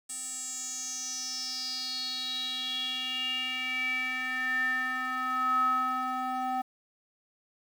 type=tone with band-pass filter sweep; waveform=square; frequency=256.4 Hz; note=C4; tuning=35 cents flat; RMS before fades=-32 dBFS; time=0.09-6.62 s; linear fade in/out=10 ms; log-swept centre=8400 to 910 Hz; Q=8.1; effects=9-bit